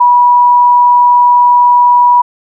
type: tone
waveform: sine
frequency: 974 Hz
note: B5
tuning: 24 cents flat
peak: -3 dBFS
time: 0-2.22 s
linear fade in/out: 10 ms
effects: none